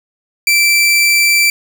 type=tone; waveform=sawtooth; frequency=2337 Hz; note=D7; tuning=9 cents flat; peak=-5 dBFS; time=0.47-1.5 s; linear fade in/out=2 ms; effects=none